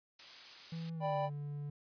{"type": "noise", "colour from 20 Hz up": "blue", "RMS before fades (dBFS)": -45, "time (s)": [0.19, 0.9], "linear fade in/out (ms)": 5}
{"type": "tone with pitch glide", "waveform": "triangle", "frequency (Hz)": [164.81, 145.14], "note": ["E3", "D3"], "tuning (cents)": [0, -20], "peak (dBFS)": -37, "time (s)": [0.72, 1.7], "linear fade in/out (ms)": 5, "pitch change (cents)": -220, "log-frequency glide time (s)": [0.94, 1.17]}
{"type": "chord", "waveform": "triangle", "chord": "G major", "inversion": "second", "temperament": "equal", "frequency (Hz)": [587.3, 784, 987.8], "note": ["D5", "G5", "B5"], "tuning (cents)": [0, 0, 0], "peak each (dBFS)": [-34, -35, -39], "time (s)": [1, 1.3], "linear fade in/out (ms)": 50}
{"effects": ["resampled to 11025 Hz"]}